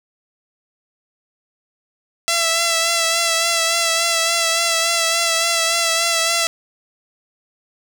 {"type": "tone with vibrato", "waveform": "5% pulse", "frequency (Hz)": 668, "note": "E5", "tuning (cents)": 23, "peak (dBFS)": -4, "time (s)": [2.28, 6.47], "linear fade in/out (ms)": 0, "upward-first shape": "sine", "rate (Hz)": 3.5, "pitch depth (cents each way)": 29, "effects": []}